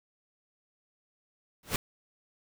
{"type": "noise with exponential growth", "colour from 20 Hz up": "pink", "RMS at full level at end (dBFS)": -24, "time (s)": [1.63, 1.76], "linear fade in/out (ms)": 2, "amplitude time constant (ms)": 27, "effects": []}